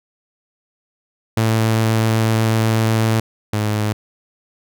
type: tone pair in turn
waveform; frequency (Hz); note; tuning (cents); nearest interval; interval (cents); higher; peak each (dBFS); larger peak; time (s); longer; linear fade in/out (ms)
sawtooth; 111.5 / 106.31; A2 / G#2; +23 / +41; minor second; 82; first; -10 / -13; first; 1.37-3.2 / 3.53-3.93; first; 5
effects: none